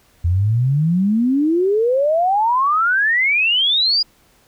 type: exponential sweep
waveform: sine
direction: up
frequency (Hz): 82.41 to 4945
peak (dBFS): -13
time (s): 0.24-4.03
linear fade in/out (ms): 10
effects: pink hiss -55 dBFS RMS until 4.47 s